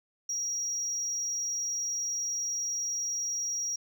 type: tone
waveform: sine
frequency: 5690 Hz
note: F8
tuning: 31 cents sharp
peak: -28 dBFS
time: 0.29-3.76 s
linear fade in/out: 5 ms
effects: tanh soft clip ceiling -27 dBFS